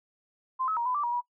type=tone with pitch steps; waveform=sine; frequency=1039 / 1287 / 943 / 1003 / 1170 / 954 / 968 Hz; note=C6 / E6 / A#5 / B5 / D6 / A#5 / B5; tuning=-12 / -42 / +20 / +26 / -7 / +40 / -35 cents; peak=-26 dBFS; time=0.59-1.213 s; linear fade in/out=20 ms; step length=89 ms; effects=noise-tail reverb RT60 0.1 s tail -23 dB re dry